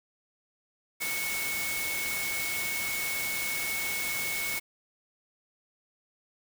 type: tone in noise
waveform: sine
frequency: 2206 Hz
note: C#7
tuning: 9 cents flat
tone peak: -32 dBFS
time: 1-4.6 s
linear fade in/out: 20 ms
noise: white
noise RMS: -34 dBFS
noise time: 1-4.6 s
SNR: -1 dB
effects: none